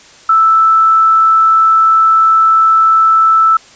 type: tone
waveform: sine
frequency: 1318.5 Hz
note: E6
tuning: in tune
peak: -5 dBFS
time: 0.29-3.57 s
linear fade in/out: 5 ms
effects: white hiss -40 dBFS RMS until 3.75 s + resampled to 16000 Hz